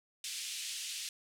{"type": "band-pass noise", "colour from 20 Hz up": "pink", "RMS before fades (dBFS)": -41, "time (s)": [0.24, 1.09], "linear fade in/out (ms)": 2, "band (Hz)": [2700, 10000], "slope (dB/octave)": 24, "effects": []}